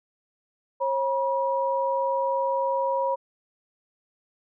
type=tone pair together; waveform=sine; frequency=541 / 964 Hz; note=C#5 / B5; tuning=-42 / -42 cents; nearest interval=minor seventh; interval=1000 cents; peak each=-25 dBFS; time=0.8-3.16 s; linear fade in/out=20 ms; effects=none